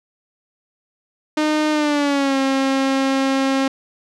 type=tone with pitch glide; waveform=sawtooth; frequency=305.7 to 269.2 Hz; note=D#4 to C4; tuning=-30 to +49 cents; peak=-12 dBFS; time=1.37-3.68 s; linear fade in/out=5 ms; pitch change=-221 cents; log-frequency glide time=1.71-2.37 s; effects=low-pass 6000 Hz 12 dB/octave